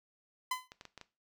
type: tone with exponential decay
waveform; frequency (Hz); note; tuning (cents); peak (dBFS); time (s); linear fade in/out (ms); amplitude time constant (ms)
sawtooth; 1016; B5; +49; -26; 0.51-0.68; 5; 36
type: clicks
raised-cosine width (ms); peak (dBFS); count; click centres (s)
0.2; -30; 5; 0.719 / 0.811 / 0.853 / 0.977 / 1.013
effects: noise-tail reverb RT60 0.3 s tail -17 dB re dry